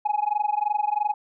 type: tone with amplitude modulation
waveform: sine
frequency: 837 Hz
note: G#5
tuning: 13 cents sharp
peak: -16 dBFS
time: 0.05-1.14 s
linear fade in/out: 10 ms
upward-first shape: sine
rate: 23 Hz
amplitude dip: 95%
effects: tanh soft clip ceiling -16 dBFS